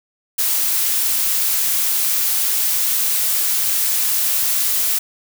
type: noise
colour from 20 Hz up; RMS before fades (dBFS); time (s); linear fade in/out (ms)
blue; -18; 0.38-4.99; 10
effects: none